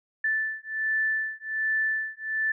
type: beating tone pair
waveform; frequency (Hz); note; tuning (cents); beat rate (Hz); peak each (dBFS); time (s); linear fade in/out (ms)
sine; 1757 / 1758.3; A6 / A6; -3 / -2; 1.3; -28; 0.24-2.52; 5
effects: none